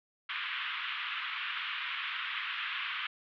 white band-pass noise, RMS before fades -37 dBFS, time 0.29-3.07 s, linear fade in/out 5 ms, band 1100 to 3300 Hz, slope 48 dB/octave, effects none

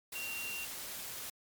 sine tone in noise, 2758 Hz, F7, 22 cents flat, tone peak -39 dBFS, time 0.15-0.65 s, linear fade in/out 5 ms, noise white, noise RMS -43 dBFS, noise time 0.12-1.3 s, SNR +1 dB, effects MP3 96 kbps

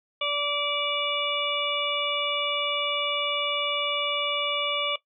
harmonic tone, 580 Hz, D5, 22 cents flat, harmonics 1 / 2 / 4 / 5 / 6, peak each -31 / -31 / -31 / -31 / -31 dBFS, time 0.21-4.96 s, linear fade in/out 5 ms, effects noise-tail reverb RT60 0.1 s tail -17 dB re dry

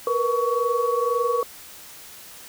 sine tone cluster, 468.1 / 490 / 1124 Hz, A#4 / B4 / C#6, +7 / -14 / +24 cents, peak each -24 dBFS, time 0.07-1.43 s, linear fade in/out 2 ms, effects white hiss -43 dBFS RMS until 2.48 s

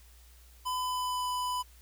square tone with pitch glide, 1007 to 997.2 Hz, B5 to B5, +33 to +16 cents, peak -31 dBFS, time 0.65-1.63 s, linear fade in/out 20 ms, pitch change -17 cents, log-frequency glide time 0.77-1.28 s, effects added 60 Hz sine -54 dBFS peak until 1.81 s + white hiss -61 dBFS RMS until 1.81 s

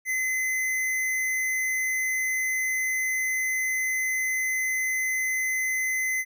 square tone, 2042 Hz, C7, 43 cents flat, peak -25 dBFS, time 0.05-6.25 s, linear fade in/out 50 ms, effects none

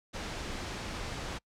pink noise, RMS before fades -38 dBFS, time 0.13-1.39 s, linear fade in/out 20 ms, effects noise-tail reverb RT60 0.1 s tail -26 dB re dry + low-pass 6000 Hz 12 dB/octave

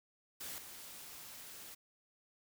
white noise with level steps, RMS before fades -45 / -51 dBFS, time 0.4-1.75 s, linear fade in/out 10 ms, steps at 0.58 s, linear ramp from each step 2 ms, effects none

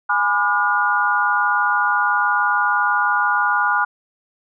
sine chord, G# diminished seventh, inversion none, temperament just, 830.6 / 996.7 / 1196.1 / 1435.3 Hz, G#5 / B5 / D6 / F6, 0 / +16 / +31 / +47 cents, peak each -22 / -22 / -22 / -18 dBFS, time 0.09-3.85 s, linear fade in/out 10 ms, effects none

